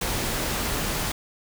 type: noise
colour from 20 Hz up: pink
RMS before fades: -27 dBFS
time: 0.01-1.12 s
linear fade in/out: 5 ms
effects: none